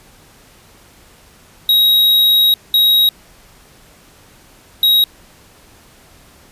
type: tone bursts at uneven times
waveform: square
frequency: 3809 Hz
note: A#7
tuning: 37 cents sharp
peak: -9 dBFS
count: 3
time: 1.69-2.54 / 2.74-3.09 / 4.83-5.04 s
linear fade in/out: 2 ms
effects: pink hiss -46 dBFS RMS until 6.51 s + resampled to 32000 Hz